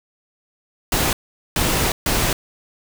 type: noise bursts at uneven times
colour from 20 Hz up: pink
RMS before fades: -19 dBFS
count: 3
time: 0.92-1.13 / 1.56-1.92 / 2.06-2.33 s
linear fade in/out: 2 ms
effects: none